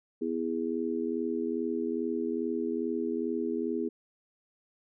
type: chord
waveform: sine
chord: E major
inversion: second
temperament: just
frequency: 247.2 / 329.6 / 412 Hz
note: B3 / E4 / G#4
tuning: +2 / 0 / -14 cents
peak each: -33 dBFS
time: 0.21-3.89 s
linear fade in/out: 10 ms
effects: none